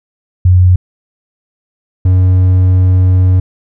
sine / triangle tone pair in turn, 90.9 / 92.28 Hz, F#2 / F#2, -30 / -4 cents, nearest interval unison, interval 26 cents, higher second, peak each -3 dBFS, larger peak neither, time 0.45-0.76 / 2.05-3.4 s, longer second, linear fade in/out 5 ms, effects none

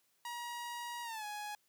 sawtooth tone with pitch glide, 954 to 835.3 Hz, A#5 to G#5, +40 to +10 cents, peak -37 dBFS, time 0.25-1.55 s, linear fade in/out 2 ms, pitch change -230 cents, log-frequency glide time 1.03-1.25 s, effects white hiss -75 dBFS RMS until 1.68 s + high-pass 80 Hz 12 dB/octave

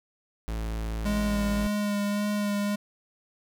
45% pulse tone, 55 Hz, A1, in tune, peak -29 dBFS, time 0.48-1.67 s, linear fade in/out 0 ms
square tone with vibrato, 205.6 Hz, G#3, 17 cents flat, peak -26 dBFS, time 1.05-2.76 s, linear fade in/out 10 ms, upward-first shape sine, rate 1.8 Hz, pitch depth 17 cents each way
effects none

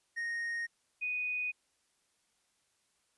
triangle / sine tone pair in turn, 1861 / 2484 Hz, A#6 / D#7, -3 / -3 cents, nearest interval perfect fourth, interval 500 cents, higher second, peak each -32 / -32 dBFS, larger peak neither, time 0.16-0.67 / 1.01-1.52 s, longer neither, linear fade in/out 20 ms, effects white hiss -75 dBFS RMS until 3.17 s + resampled to 24000 Hz

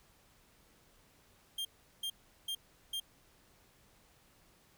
45% pulse tone bursts, 3196 Hz, G7, 33 cents sharp, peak -35 dBFS, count 4, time 1.58-3 s, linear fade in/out 5 ms, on 70 ms, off 380 ms, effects pink hiss -66 dBFS RMS until 4.77 s

